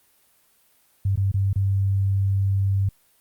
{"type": "tone with dropouts", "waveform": "sine", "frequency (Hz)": 97.9, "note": "G2", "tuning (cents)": -2, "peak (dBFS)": -18, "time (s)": [1.05, 2.89], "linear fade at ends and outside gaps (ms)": 5, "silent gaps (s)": [[1.158, 1.174], [1.316, 1.341], [1.531, 1.558]], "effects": ["white hiss -61 dBFS RMS until 3.2 s", "Opus 32 kbps"]}